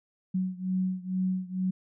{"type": "beating tone pair", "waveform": "sine", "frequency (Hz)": [185, 187.2], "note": ["F#3", "F#3"], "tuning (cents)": [0, 20], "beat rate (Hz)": 2.2, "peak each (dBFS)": [-29, -31], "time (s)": [0.34, 1.71], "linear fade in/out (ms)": 10, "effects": []}